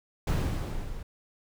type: noise with level ramp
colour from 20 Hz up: brown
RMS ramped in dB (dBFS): -23 to -40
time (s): 0.27-1.03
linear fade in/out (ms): 5
effects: none